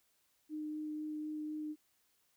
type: tone with vibrato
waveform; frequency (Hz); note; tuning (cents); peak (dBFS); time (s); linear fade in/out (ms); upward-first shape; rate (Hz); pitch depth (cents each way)
sine; 305.3; D#4; -33; -38; 0.49-1.76; 50; sine; 4; 8
effects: white hiss -75 dBFS RMS until 2.36 s